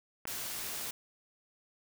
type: click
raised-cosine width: 0.5 ms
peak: -24 dBFS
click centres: 0.254 s
type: noise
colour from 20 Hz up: white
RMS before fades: -39 dBFS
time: 0.27-0.91 s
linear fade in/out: 5 ms
effects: none